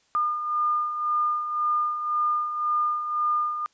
sine beating tone pair, 1210 / 1211.9 Hz, D#6 / D#6, -49 / -46 cents, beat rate 1.9 Hz, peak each -31 / -23 dBFS, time 0.15-3.66 s, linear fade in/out 0 ms, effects white hiss -65 dBFS RMS until 3.73 s + resampled to 16000 Hz

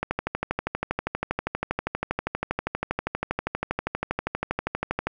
click train, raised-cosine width 0.5 ms, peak -10 dBFS, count 64, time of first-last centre 0.03-5.07 s, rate 12.5 Hz, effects none

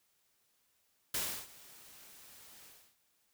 white noise with ADSR envelope, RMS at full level -34 dBFS, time 1.14-2.96 s, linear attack 5 ms, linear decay 320 ms, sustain -22 dB, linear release 310 ms, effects white hiss -75 dBFS RMS until 3.33 s

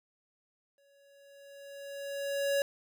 square tone with exponential growth, 560 Hz, C#5, 18 cents sharp, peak -26 dBFS, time 0.78-2.62 s, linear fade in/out 1 ms, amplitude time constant 400 ms, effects none

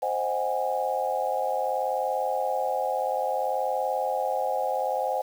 sine chord, Ab dominant seventh, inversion first, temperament equal with one note detuned, 523.3 / 622.3 / 740 / 820.6 Hz, C5 / Eb5 / Gb5 / Ab5, 0 / 0 / 0 / -21 cents, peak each -29 / -32 / -30 / -29 dBFS, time 0.02-5.22 s, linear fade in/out 10 ms, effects 8-bit

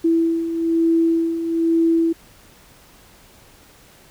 sine beating tone pair, 329.6 / 330.7 Hz, E4 / E4, 0 / +6 cents, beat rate 1.1 Hz, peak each -23 / -16 dBFS, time 0.04-2.13 s, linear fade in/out 10 ms, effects pink hiss -49 dBFS RMS until 4.1 s

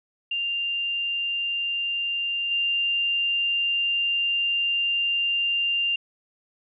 sine tone with level steps, 2791 Hz, F7, 2 cents flat, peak -24 / -21 dBFS, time 0.31-5.96 s, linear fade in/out 5 ms, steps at 2.51 s, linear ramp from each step 5 ms, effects none

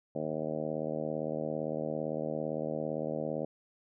harmonic tone, 77.7 Hz, D#2, 2 cents flat, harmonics 2 / 3 / 4 / 5 / 6 / 7 / 8 / 9 / 10, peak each -41 / -40 / -41 / -45 / -40 / -37 / -40 / -47 / -51 dBFS, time 0.15-3.45 s, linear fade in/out 5 ms, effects none

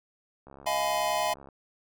click train, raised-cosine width 1 ms, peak -34 dBFS, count 71, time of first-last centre 0.47-1.487 s, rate 68.8 Hz
square chord, F half-diminished seventh, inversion third, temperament just, 628.6 / 698.5 / 838.1 / 1005.8 Hz, Eb5 / F5 / Ab5 / Cb6, +18 / 0 / +16 / +31 cents, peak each -32 dBFS, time 0.66-1.34 s, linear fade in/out 10 ms
effects none

